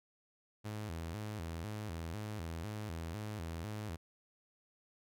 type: tone with vibrato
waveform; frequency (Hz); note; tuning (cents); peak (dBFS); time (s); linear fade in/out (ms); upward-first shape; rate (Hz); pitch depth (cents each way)
sawtooth; 93.7; F#2; +22; -36; 0.64-3.97; 20; square; 2; 220
effects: none